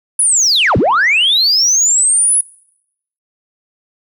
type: linear two-way sweep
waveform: sine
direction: down then up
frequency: 10480 to 68.1 to 10480 Hz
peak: -7 dBFS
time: 0.19-2.41 s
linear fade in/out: 5 ms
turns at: 0.77 s
effects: noise-tail reverb RT60 0.8 s tail -25 dB re dry + tanh soft clip ceiling -6 dBFS